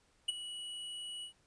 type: tone with ADSR envelope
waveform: square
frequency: 2932 Hz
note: F#7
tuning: 16 cents flat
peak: -28 dBFS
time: 0.28-1.33 s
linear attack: 10 ms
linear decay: 19 ms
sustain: -14 dB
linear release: 98 ms
effects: pink hiss -71 dBFS RMS until 1.46 s + resampled to 22050 Hz